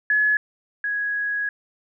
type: tone pair in turn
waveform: sine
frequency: 1700 / 1664.1 Hz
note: G#6 / G#6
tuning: +40 / +3 cents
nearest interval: unison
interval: 37 cents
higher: first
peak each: -16 / -22 dBFS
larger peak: first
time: 0.1-0.37 / 0.84-1.49 s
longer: second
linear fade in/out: 2 ms
effects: none